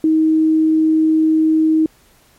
sine tone, 315.9 Hz, D#4, 26 cents sharp, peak -10 dBFS, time 0.04-1.86 s, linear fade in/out 2 ms, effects pink hiss -52 dBFS RMS until 2.38 s + MP3 64 kbps

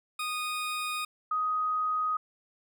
20% pulse / sine tone pair in turn, 1238 / 1251.7 Hz, D#6 / D#6, -9 / +10 cents, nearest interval unison, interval 19 cents, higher second, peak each -26 dBFS, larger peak neither, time 0.19-1.05 / 1.31-2.17 s, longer neither, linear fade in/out 5 ms, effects none

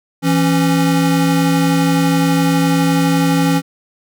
square tone pair together, 167.03 / 274.4 Hz, E3 / C#4, +23 / -17 cents, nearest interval major sixth, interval 860 cents, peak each -15 dBFS, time 0.22-3.62 s, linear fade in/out 50 ms, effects none

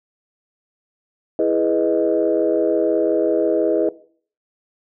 sine chord, E major seventh, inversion none, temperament equal, 329.6 / 415.3 / 493.9 / 622.3 Hz, E4 / G#4 / B4 / D#5, 0 / 0 / 0 / 0 cents, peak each -20 dBFS, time 1.39-3.89 s, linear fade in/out 2 ms, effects noise-tail reverb RT60 0.5 s tail -19 dB re dry + tanh soft clip ceiling -6 dBFS

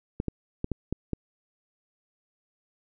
clicks, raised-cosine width 3 ms, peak -15 dBFS, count 6, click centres 0.201 / 0.283 / 0.644 / 0.717 / 0.926 / 1.133 s, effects none

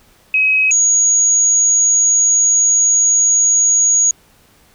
sine tone pair in turn, 2544 / 6696 Hz, D#7 / G#8, +38 / +13 cents, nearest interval octave + perfect fourth, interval 1675 cents, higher second, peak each -10 / -9 dBFS, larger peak second, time 0.34-0.71 / 0.71-4.11 s, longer second, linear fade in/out 2 ms, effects pink hiss -51 dBFS RMS until 4.74 s

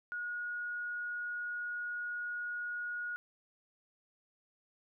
sine tone, 1446 Hz, F#6, 40 cents flat, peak -36 dBFS, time 0.12-3.16 s, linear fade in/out 0 ms, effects none

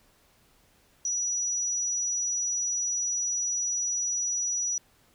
sine tone, 5860 Hz, F#8, 18 cents flat, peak -26 dBFS, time 1.05-4.78 s, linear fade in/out 2 ms, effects pink hiss -63 dBFS RMS until 5.14 s

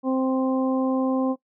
harmonic tone, 261.6 Hz, C4, in tune, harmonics 1 / 2 / 3 / 4, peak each -21 / -27 / -33 / -34 dBFS, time 0.03-1.36 s, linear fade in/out 50 ms, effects noise-tail reverb RT60 0.1 s tail -18 dB re dry

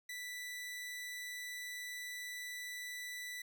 sawtooth tone, 1975.5 Hz, B6, in tune, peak -39 dBFS, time 0.09-3.42 s, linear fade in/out 5 ms, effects none

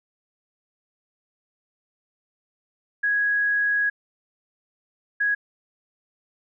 sine tone bursts at uneven times, 1661.2 Hz, G#6, in tune, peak -19 dBFS, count 2, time 3.03-3.9 / 5.2-5.35 s, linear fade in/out 10 ms, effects none

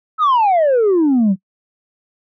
sine exponential sweep, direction down, 1318.5 to 180.4 Hz, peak -8 dBFS, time 0.18-1.36 s, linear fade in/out 50 ms, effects noise-tail reverb RT60 0.1 s tail -24 dB re dry + tanh soft clip ceiling -9 dBFS

